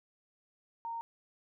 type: tone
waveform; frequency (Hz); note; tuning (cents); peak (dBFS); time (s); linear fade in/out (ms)
sine; 923; A#5; -17; -36; 0.85-1.01; 0
effects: none